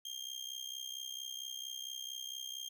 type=tone with amplitude modulation; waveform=30% pulse; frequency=3205 Hz; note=G7; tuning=38 cents sharp; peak=-35 dBFS; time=0.05-2.69 s; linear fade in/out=5 ms; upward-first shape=sine; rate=64.4 Hz; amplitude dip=80%; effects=none